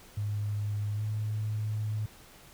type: tone with pitch glide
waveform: sine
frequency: 103.8 to 107.21 Hz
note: G#2 to A2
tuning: 0 to -44 cents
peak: -29 dBFS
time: 0.17-2.06 s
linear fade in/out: 5 ms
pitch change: +56 cents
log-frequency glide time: 0.95-1.02 s
effects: pink hiss -54 dBFS RMS until 2.53 s